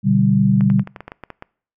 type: chord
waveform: sine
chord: G major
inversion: first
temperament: equal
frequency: 123.47 / 146.83 / 196 Hz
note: B2 / D3 / G3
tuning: 0 / 0 / 0 cents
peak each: -18 / -18 / -14 dBFS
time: 0.03-0.84 s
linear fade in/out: 50 ms
type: clicks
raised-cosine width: 0.5 ms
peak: -17 dBFS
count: 11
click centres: 0.609 / 0.701 / 0.795 / 0.874 / 0.962 / 1.006 / 1.08 / 1.119 / 1.237 / 1.303 / 1.424 s
effects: noise-tail reverb RT60 0.5 s tail -24 dB re dry